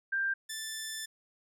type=tone pair in turn; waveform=sine / 10% pulse; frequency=1584 / 1761.1 Hz; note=G6 / A6; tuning=+18 / +1 cents; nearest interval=major second; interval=183 cents; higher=second; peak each=-28 dBFS; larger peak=neither; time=0.12-0.34 / 0.49-1.06 s; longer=second; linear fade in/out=10 ms; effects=none